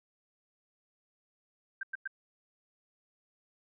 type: tone bursts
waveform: sine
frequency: 1573 Hz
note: G6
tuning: 6 cents sharp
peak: -33 dBFS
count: 3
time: 1.81-2.076 s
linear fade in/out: 5 ms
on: 22 ms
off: 100 ms
effects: none